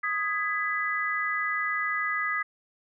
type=chord; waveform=sine; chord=G# minor; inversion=second; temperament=just; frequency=1245.9 / 1661.2 / 1993.5 Hz; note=D#6 / G#6 / B6; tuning=+2 / 0 / +16 cents; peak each=-30 / -32 / -29 dBFS; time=0.03-2.43 s; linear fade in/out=10 ms; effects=none